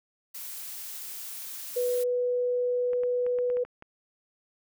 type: noise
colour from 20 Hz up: blue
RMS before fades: -39 dBFS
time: 0.34-2.04 s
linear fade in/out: 10 ms
type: tone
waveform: sine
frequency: 492.7 Hz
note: B4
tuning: 4 cents flat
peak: -24 dBFS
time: 1.76-3.64 s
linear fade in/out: 10 ms
type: clicks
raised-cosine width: 0.5 ms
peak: -30 dBFS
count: 8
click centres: 2.933 / 3.035 / 3.265 / 3.387 / 3.501 / 3.57 / 3.65 / 3.824 s
effects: none